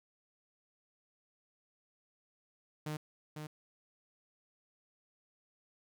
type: tone with echo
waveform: sawtooth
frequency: 152.4 Hz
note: D#3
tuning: 36 cents flat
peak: -33 dBFS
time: 2.86-2.97 s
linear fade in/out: 5 ms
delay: 500 ms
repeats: 1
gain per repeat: -5 dB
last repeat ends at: 3.47 s
effects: none